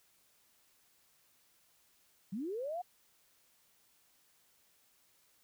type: linear sweep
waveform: sine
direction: up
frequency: 174.61 to 740 Hz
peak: -36 dBFS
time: 2.32-2.82 s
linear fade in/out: 10 ms
effects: white hiss -70 dBFS RMS until 5.43 s